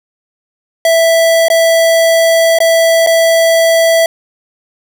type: tone with dropouts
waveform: square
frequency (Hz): 659.3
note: E5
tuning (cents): 0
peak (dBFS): -7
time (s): 0.85-4.06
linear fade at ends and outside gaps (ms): 2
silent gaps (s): 1.484-1.501 / 2.587-2.603 / 3.064-3.071
effects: none